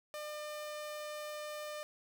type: tone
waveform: sawtooth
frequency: 601 Hz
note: D5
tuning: 40 cents sharp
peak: -37 dBFS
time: 0.14-1.83 s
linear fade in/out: 0 ms
effects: none